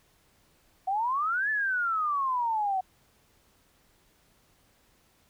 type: exponential two-way sweep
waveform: sine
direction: up then down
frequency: 740 to 1760 to 740 Hz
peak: -25 dBFS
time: 0.87-2.81 s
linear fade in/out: 10 ms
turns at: 1.5 s
effects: pink hiss -65 dBFS RMS until 5.29 s